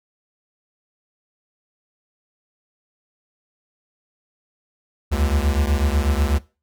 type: beating tone pair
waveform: square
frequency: 69.3 / 77.4 Hz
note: C#2 / D#2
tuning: 0 / -9 cents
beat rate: 8.1 Hz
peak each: -20 / -22 dBFS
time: 5.11-6.39 s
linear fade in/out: 20 ms
effects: noise-tail reverb RT60 0.3 s tail -19 dB re dry